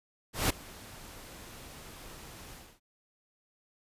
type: noise with ADSR envelope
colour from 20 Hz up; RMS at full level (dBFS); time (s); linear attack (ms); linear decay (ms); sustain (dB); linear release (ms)
pink; -26; 0.33-2.8; 170; 7; -22; 260
effects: resampled to 32000 Hz